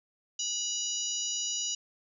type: harmonic tone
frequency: 972 Hz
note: B5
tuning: 28 cents flat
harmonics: 3 / 4 / 5 / 6 / 7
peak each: -36 / -41 / -41 / -35 / -35 dBFS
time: 0.39-1.75 s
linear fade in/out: 5 ms
effects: none